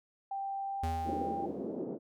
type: tone with pitch glide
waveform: sine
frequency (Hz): 786 to 793.3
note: G5 to G5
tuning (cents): +4 to +20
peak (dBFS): -34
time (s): 0.31-1.46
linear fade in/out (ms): 5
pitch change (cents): +16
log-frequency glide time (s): 0.62-0.99
type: tone with exponential decay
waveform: square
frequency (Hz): 81.6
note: E2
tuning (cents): -17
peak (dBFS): -32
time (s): 0.83-1.85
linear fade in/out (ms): 5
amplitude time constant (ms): 220
type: band-pass noise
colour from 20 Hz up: pink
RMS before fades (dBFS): -38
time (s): 1.04-1.99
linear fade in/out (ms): 50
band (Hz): 230 to 490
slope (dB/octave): 24
effects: none